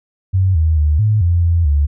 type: tone with pitch steps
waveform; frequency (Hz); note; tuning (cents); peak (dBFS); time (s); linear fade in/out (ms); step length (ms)
sine; 94.3 / 79.6 / 75.3 / 107.1 / 86.3 / 84.8 / 72.4; F#2 / D#2 / D2 / A2 / F2 / E2 / D2; +33 / +40 / +44 / -46 / -20 / +50 / -24; -10; 0.33-1.87; 20; 220
effects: none